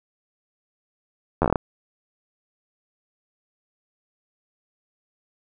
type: slowing click train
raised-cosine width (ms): 1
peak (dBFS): -5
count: 8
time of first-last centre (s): 1.42-1.558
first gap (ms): 11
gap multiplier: 1.19
effects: none